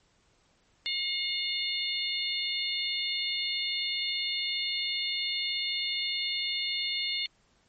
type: harmonic tone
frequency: 717 Hz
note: F5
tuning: 45 cents sharp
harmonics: 3 / 4 / 5 / 6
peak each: -35 / -35 / -33 / -34 dBFS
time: 0.86-7.26 s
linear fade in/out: 0 ms
effects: pink hiss -67 dBFS RMS until 7.68 s + MP3 32 kbps